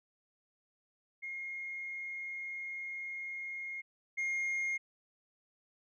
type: tone pair in turn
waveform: sine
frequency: 2142 / 2134 Hz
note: C7 / C7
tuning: +40 / +34 cents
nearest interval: unison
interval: 6 cents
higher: first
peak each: -38 / -29 dBFS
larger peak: second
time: 1.22-3.82 / 4.17-4.78 s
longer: first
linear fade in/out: 20 ms
effects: tanh soft clip ceiling -31 dBFS